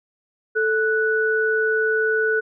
sine tone pair together, 439.3 / 1480 Hz, A4 / F#6, -3 / 0 cents, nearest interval octave + major sixth, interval 2103 cents, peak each -20 dBFS, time 0.55-2.41 s, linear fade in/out 20 ms, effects none

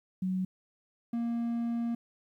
sine / triangle tone pair in turn, 186.2 / 234.1 Hz, F#3 / A#3, +11 / +8 cents, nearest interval major third, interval 397 cents, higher second, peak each -28 / -27 dBFS, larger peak second, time 0.22-0.45 / 1.13-1.95 s, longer second, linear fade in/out 5 ms, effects 11-bit

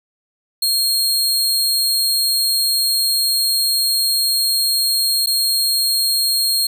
sawtooth tone with dropouts, 4246 Hz, C8, 25 cents sharp, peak -12 dBFS, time 0.62-6.67 s, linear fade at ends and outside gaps 5 ms, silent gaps 5.261-5.27 s, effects none

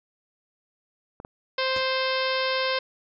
clicks, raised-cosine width 1 ms, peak -25 dBFS, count 2, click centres 1.201 / 1.249 s
harmonic tone, 523.3 Hz, C5, in tune, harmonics 1 / 2 / 3 / 4 / 5 / 6 / 7 / 8 / 9 / 10, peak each -27 / -30 / -32 / -33 / -34 / -35 / -35 / -36 / -37 / -37 dBFS, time 1.58-2.79 s, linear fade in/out 5 ms
pink noise with exponential decay, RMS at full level -35 dBFS, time 1.76-1.88 s, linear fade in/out 2 ms, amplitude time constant 26 ms
effects resampled to 16000 Hz

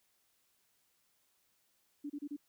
sine tone bursts, 290 Hz, D4, 22 cents flat, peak -38 dBFS, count 4, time 2.04-2.366 s, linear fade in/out 10 ms, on 59 ms, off 30 ms, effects white hiss -75 dBFS RMS until 2.48 s

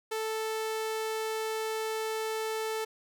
sawtooth tone, 440 Hz, A4, in tune, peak -27 dBFS, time 0.11-2.85 s, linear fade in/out 10 ms, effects none

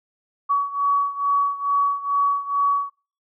sine beating tone pair, 1130 / 1132.3 Hz, C#6 / C#6, +33 / +36 cents, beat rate 2.3 Hz, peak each -20 / -23 dBFS, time 0.49-2.9 s, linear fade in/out 20 ms, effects noise-tail reverb RT60 0.4 s tail -23 dB re dry

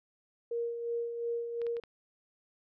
sine tone with tremolo, 469.1 Hz, A#4, 11 cents sharp, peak -30 dBFS, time 0.51-1.8 s, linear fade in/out 5 ms, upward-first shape sine, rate 2.8 Hz, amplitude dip 50%
clicks, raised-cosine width 0.3 ms, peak -34 dBFS, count 4, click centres 1.617 / 1.667 / 1.768 / 1.837 s
effects none

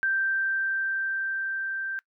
sine tone with level ramp, 1568 Hz, G6, in tune, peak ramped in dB -22 to -29 dBFS, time 0.03-1.99 s, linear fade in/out 0 ms, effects noise-tail reverb RT60 0.1 s tail -22 dB re dry

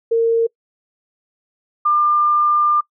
sine tone pair in turn, 458.6 / 1197.7 Hz, A#4 / D6, -28 / +34 cents, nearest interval octave + perfect fourth, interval 1662 cents, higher second, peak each -12 dBFS, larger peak neither, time 0.11-0.47 / 1.85-2.81 s, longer second, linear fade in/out 10 ms, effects noise-tail reverb RT60 0.1 s tail -25 dB re dry

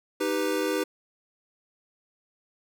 square chord, Eb augmented, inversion none, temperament equal, 311.1 / 392 / 493.9 Hz, Eb4 / G4 / B4, 0 / 0 / 0 cents, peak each -30 dBFS, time 0.2-0.84 s, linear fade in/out 10 ms, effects none

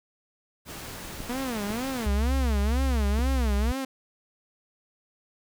pink noise, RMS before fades -39 dBFS, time 0.65-2.09 s, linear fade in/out 50 ms
clicks, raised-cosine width 3 ms, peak -22 dBFS, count 3, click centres 1.204 / 1.705 / 3.191 s
sawtooth tone with vibrato, 233.1 Hz, A#3, in tune, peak -25 dBFS, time 1.29-3.85 s, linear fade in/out 5 ms, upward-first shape sine, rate 2.1 Hz, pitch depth 250 cents each way
sine tone with pitch glide, 67 to 63.35 Hz, C2 to B1, +42 to +45 cents, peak -22 dBFS, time 2.06-3.72 s, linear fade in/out 5 ms, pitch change -97 cents, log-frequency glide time 3.07-3.56 s
effects none

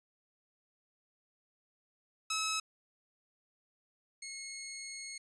10% pulse tone pair in turn, 1291 / 2171 Hz, E6 / C#7, -37 / -37 cents, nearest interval major sixth, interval 900 cents, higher second, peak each -24 / -32 dBFS, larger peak first, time 2.3-2.6 / 4.22-5.18 s, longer second, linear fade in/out 5 ms, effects resampled to 22050 Hz

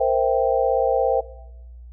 sine chord, C dominant seventh, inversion third, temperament equal, 466.2 / 523.3 / 659.3 / 784 Hz, Bb4 / C5 / E5 / G5, 0 / 0 / 0 / 0 cents, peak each -23 / -20 / -23 / -23 dBFS, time 0-1.21 s, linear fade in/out 10 ms, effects noise-tail reverb RT60 1.0 s tail -20 dB re dry + added 60 Hz sine -38 dBFS peak until 1.92 s

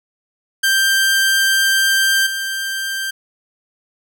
sawtooth tone with level steps, 1576 Hz, G6, 9 cents sharp, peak -9 / -17 dBFS, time 0.63-3.11 s, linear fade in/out 10 ms, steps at 2.26 s, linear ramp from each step 10 ms, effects none

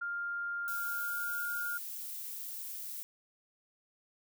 sine tone with pitch glide, 1401 to 1421.4 Hz, F6 to F6, +5 to +30 cents, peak -34 dBFS, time 0.01-1.78 s, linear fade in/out 10 ms, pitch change +25 cents, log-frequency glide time 0.74-1.41 s
violet noise, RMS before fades -42 dBFS, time 0.68-3.03 s, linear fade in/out 0 ms
effects none

